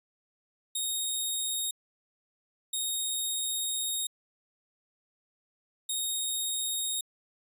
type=tone bursts at uneven times; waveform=10% pulse; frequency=3729 Hz; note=A#7; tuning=in tune; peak=-21 dBFS; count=3; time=0.75-1.71 / 2.73-4.07 / 5.89-7.01 s; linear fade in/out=5 ms; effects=resampled to 32000 Hz